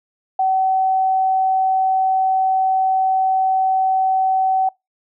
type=tone; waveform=sine; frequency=760 Hz; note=F#5; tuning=46 cents sharp; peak=-14 dBFS; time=0.39-4.69 s; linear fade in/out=5 ms; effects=noise-tail reverb RT60 0.2 s tail -25 dB re dry